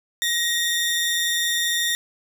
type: tone pair together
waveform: sawtooth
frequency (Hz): 1883 / 3595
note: A#6 / A7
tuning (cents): +17 / +36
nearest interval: major seventh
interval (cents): 1119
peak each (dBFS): -20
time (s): 0.22-1.95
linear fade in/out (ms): 0
effects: none